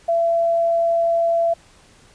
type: tone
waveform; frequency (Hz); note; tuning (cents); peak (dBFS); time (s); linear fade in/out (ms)
sine; 673; E5; +36; -15; 0.08-1.54; 10
effects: pink hiss -51 dBFS RMS until 2.14 s + resampled to 22050 Hz